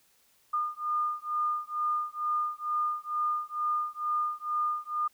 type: beating tone pair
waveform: sine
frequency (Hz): 1214 / 1216.2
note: D#6 / D#6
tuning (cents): -43 / -40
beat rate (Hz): 2.2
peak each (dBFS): -31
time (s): 0.53-5.08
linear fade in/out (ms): 10
effects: white hiss -66 dBFS RMS until 5.13 s